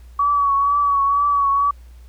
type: tone with vibrato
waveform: sine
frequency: 1133 Hz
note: C#6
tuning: 37 cents sharp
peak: -14 dBFS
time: 0.19-1.71 s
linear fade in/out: 5 ms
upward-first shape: triangle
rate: 2.1 Hz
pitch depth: 42 cents each way
effects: added 60 Hz sine -39 dBFS peak until 2.08 s + pink hiss -57 dBFS RMS until 2.08 s